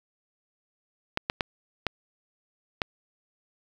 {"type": "clicks", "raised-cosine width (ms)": 0.3, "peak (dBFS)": -9, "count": 5, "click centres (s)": [1.174, 1.299, 1.408, 1.867, 2.818], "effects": ["7-bit"]}